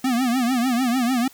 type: tone with vibrato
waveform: square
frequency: 248 Hz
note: B3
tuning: 7 cents sharp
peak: -19 dBFS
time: 0.04-1.28 s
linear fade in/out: 5 ms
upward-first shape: triangle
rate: 6.7 Hz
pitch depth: 150 cents each way
effects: white hiss -50 dBFS RMS until 1.33 s